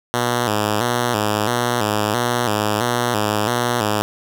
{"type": "tone with vibrato", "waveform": "5% pulse", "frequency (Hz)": 112.9, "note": "A2", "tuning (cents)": 45, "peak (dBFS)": -6, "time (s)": [0.14, 4.02], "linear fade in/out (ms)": 0, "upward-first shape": "square", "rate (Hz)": 1.5, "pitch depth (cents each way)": 120, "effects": []}